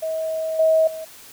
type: tone with level steps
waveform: sine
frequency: 639 Hz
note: D#5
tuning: 46 cents sharp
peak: -22 / -13 / -29 dBFS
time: 0.02-1.05 s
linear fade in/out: 10 ms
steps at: 0.59 / 0.87 s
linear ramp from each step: 5 ms
effects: white hiss -44 dBFS RMS until 1.32 s